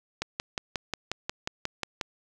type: click train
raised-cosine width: 0.2 ms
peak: -12 dBFS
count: 11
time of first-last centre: 0.22-2.012 s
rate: 5.58 Hz
effects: none